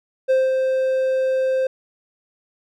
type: tone with ADSR envelope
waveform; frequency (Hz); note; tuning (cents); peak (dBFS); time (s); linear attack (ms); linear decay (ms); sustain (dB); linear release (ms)
triangle; 523.3; C5; 0; -11; 0.28-1.67; 24; 200; -4; 4
effects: none